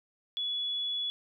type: tone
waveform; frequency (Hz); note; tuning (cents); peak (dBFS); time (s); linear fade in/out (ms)
sine; 3402; G#7; +41; -30; 0.37-1.1; 0
effects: none